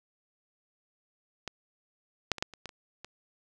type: clicks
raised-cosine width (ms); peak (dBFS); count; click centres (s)
0.2; -18 / -8 / -22 / -11 / -29 / -22 / -30 / -25; 8; 1.477 / 2.317 / 2.383 / 2.425 / 2.537 / 2.657 / 2.692 / 3.046
effects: none